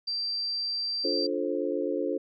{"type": "tone", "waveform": "sine", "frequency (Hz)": 4699, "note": "D8", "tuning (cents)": 0, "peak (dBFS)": -28, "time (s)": [0.07, 1.27], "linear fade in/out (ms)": 10}
{"type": "chord", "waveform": "sine", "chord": "D minor seventh", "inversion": "none", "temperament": "just", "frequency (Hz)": [293.7, 352.4, 440.5, 528.6], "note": ["D4", "F4", "A4", "C5"], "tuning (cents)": [0, 16, 2, 18], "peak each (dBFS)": -32, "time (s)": [1.04, 2.18], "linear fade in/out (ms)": 10}
{"effects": []}